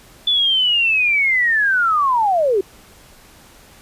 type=linear sweep; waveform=sine; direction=down; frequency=3486 to 362.7 Hz; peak=-13 dBFS; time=0.27-2.61 s; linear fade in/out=5 ms; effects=pink hiss -46 dBFS RMS until 3.81 s + resampled to 32000 Hz